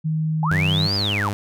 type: tone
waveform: sine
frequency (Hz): 157.1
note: D#3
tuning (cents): +17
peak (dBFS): -19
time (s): 0.04-0.88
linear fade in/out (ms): 20
type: linear two-way sweep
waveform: sine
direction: up then down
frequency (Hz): 787 to 5010 to 787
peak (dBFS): -21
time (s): 0.43-1.29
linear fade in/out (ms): 2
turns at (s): 0.95
type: tone with pitch glide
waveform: sawtooth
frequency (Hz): 93 to 102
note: F#2 to G#2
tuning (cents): +9 to -31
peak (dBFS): -19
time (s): 0.51-1.33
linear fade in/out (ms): 0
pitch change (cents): +160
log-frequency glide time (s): 0.61-1.05
effects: none